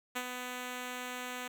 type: tone with ADSR envelope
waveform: 5% pulse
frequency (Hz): 249.5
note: B3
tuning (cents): +18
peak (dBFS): -21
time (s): 0.15-1.48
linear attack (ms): 15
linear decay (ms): 59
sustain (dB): -6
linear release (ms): 7
effects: none